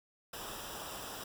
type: noise with comb filter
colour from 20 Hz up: pink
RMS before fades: -44 dBFS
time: 0.33-1.24 s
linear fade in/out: 5 ms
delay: 0.46 ms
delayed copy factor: -0.7
effects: none